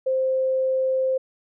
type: tone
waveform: sine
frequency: 523.3 Hz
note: C5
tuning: in tune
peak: -19 dBFS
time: 0.06-1.18 s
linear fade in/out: 10 ms
effects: none